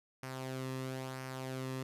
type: tone with flanger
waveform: sawtooth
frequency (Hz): 130.81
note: C3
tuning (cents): 0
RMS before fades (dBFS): -41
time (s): 0.23-1.83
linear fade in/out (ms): 2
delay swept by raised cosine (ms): 0.26 to 1.36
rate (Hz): 1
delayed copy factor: -0.5
effects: resampled to 32000 Hz + 12-bit